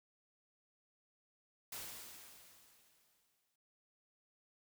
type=noise with exponential decay; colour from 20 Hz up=white; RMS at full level=-45 dBFS; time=1.72-3.56 s; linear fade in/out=5 ms; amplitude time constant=400 ms; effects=none